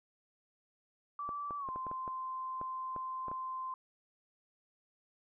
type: tone with pitch glide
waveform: sine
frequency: 1160 to 1039.4 Hz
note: D6 to C6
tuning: -22 to -12 cents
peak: -37 dBFS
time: 1.19-3.74 s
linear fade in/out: 2 ms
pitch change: -190 cents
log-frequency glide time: 1.58-1.7 s
type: clicks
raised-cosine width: 1 ms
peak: -30 dBFS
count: 11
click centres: 1.291 / 1.508 / 1.688 / 1.76 / 1.867 / 1.914 / 2.078 / 2.614 / 2.963 / 3.283 / 3.315 s
effects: none